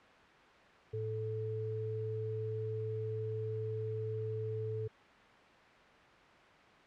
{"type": "tone pair together", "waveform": "sine", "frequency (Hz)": [110, 436.8], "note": ["A2", "A4"], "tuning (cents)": [0, -13], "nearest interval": "2 octaves", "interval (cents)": 2387, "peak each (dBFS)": [-38, -38], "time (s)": [0.93, 4.88], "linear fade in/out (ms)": 10, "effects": ["white hiss -58 dBFS RMS until 6.86 s", "low-pass 2000 Hz 12 dB/octave"]}